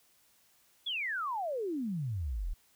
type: exponential sweep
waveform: sine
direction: down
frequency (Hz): 3508 to 34.65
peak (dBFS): -32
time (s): 0.86-2.54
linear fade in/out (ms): 10
effects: white hiss -67 dBFS RMS until 2.75 s